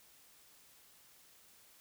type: silence
effects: white hiss -63 dBFS RMS until 1.8 s